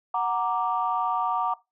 sine chord, Gb augmented, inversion none, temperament equal, 740 / 932.3 / 1174.7 Hz, Gb5 / Bb5 / D6, 0 / 0 / 0 cents, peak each -27 dBFS, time 0.14-1.54 s, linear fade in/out 5 ms, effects noise-tail reverb RT60 0.2 s tail -19 dB re dry + tanh soft clip ceiling -13 dBFS

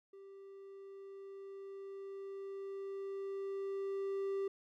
triangle tone with level ramp, 392 Hz, G4, in tune, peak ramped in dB -50 to -32 dBFS, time 0.13-4.48 s, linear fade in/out 5 ms, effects none

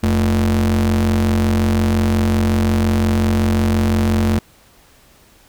square ring-modulated tone, 66.1 Hz, C2, 18 cents sharp, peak -11 dBFS, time 0.03-4.39 s, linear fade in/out 5 ms, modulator 155 Hz, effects pink hiss -50 dBFS RMS until 5.48 s

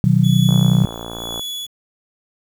sine chord, B major, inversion none, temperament just, 123.47 / 154.34 / 185.21 Hz, B2 / D#3 / F#3, 0 / -14 / +2 cents, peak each -15 dBFS, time 0.04-0.85 s, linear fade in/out 0 ms
40% pulse tone with tremolo, 3402 Hz, G#7, 41 cents sharp, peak -23 dBFS, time 0.23-1.67 s, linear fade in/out 20 ms, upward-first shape sine, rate 1 Hz, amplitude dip 80%
click train, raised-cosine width 1 ms, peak -15 dBFS, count 53, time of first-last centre 0.49-1.394 s, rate 57.5 Hz
effects 7-bit

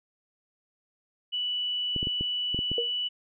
sine tone, 2960 Hz, F#7, in tune, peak -27 dBFS, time 1.32-3.09 s, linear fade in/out 20 ms
clicks, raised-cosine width 3 ms, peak -20 dBFS, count 7, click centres 1.963 / 2.029 / 2.071 / 2.21 / 2.546 / 2.59 / 2.716 s
sine tone with exponential decay, 471.6 Hz, A#4, 20 cents sharp, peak -22 dBFS, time 2.78-2.92 s, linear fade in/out 2 ms, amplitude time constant 29 ms
effects none

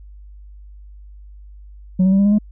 sine tone with pitch steps, 185 / 189.76 / 194.65 / 199.66 / 204.8 / 210.1 Hz, F#3 / F#3 / G3 / G3 / G#3 / G#3, 0 / +44 / -12 / +32 / -24 / +20 cents, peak -8 dBFS, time 1.99-2.386 s, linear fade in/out 10 ms, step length 66 ms, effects tanh soft clip ceiling -10 dBFS + added 50 Hz sine -37 dBFS peak until 2.51 s

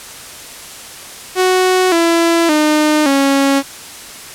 sawtooth tone with pitch steps, 370 / 335.4 / 304 / 275.6 Hz, F#4 / E4 / D#4 / C#4, 0 / +30 / -40 / -10 cents, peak -6 dBFS, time 1.35-3.63 s, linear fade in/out 50 ms, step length 570 ms, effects white hiss -32 dBFS RMS until 4.34 s + low-pass 11000 Hz 12 dB/octave

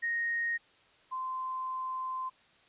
sine tone pair in turn, 1864.7 / 1036.3 Hz, A#6 / C6, 0 / -17 cents, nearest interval minor seventh, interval 1017 cents, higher first, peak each -29 / -33 dBFS, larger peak first, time 0.02-0.58 / 1.11-2.3 s, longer second, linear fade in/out 20 ms, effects white hiss -63 dBFS RMS until 2.68 s + resampled to 8000 Hz

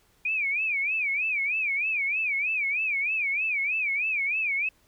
sine tone with vibrato, 2396 Hz, D7, 34 cents sharp, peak -24 dBFS, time 0.25-4.69 s, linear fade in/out 5 ms, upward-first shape sine, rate 3.2 Hz, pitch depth 170 cents each way, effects pink hiss -64 dBFS RMS until 4.87 s

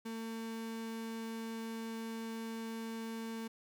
35% pulse tone, 225.7 Hz, A3, 44 cents sharp, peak -38 dBFS, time 0.05-3.48 s, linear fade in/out 10 ms, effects none

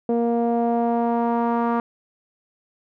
sawtooth tone with low-pass filter sweep, 234.5 Hz, A#3, 11 cents sharp, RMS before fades -21 dBFS, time 0.09-1.8 s, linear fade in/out 2 ms, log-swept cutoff 560 to 1100 Hz, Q 2.9, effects none

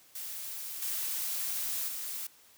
blue noise with level steps, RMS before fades -40 / -34 / -38 dBFS, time 0.15-2.27 s, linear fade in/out 5 ms, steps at 0.82 / 1.88 s, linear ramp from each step 2 ms, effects white hiss -60 dBFS RMS until 2.57 s + high-pass 80 Hz 12 dB/octave

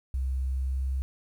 sine tone with pitch glide, 65.41 to 66.13 Hz, C2 to C2, 0 to +19 cents, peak -26 dBFS, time 0.14-1.02 s, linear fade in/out 0 ms, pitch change +19 cents, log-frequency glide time 0.43-0.89 s, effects 10-bit

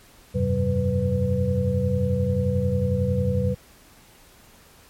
sine tone cluster, 87.6 / 98.8 / 129.4 / 189.1 / 497.1 Hz, F2 / G2 / C3 / F#3 / B4, +6 / +14 / -19 / +38 / +11 cents, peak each -26 dBFS, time 0.34-3.55 s, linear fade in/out 20 ms, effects pink hiss -52 dBFS RMS until 4.89 s + MP3 64 kbps

